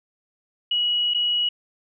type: tone with dropouts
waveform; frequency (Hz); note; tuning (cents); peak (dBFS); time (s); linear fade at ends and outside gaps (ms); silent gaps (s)
sine; 2915; F#7; -26; -19; 0.71-1.49; 5; 1.138-1.145
effects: none